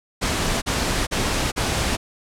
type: noise bursts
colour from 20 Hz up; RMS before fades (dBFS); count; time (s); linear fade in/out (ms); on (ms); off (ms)
pink; -22; 4; 0.21-1.97; 20; 410; 40
effects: low-pass 9000 Hz 12 dB/octave